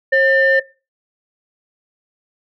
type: tone pair together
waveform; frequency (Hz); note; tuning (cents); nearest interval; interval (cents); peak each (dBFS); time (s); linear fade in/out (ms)
sine; 538 / 1796.1; C5 / A6; +48 / +35; octave + major sixth; 2087; -12; 0.12-0.6; 10
effects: noise-tail reverb RT60 0.3 s tail -20 dB re dry + tanh soft clip ceiling -5 dBFS